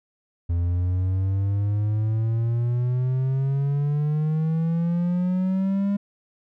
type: exponential sweep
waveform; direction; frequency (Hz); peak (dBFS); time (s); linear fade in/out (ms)
triangle; up; 84.8 to 202.4; -18; 0.49-5.97; 10
effects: none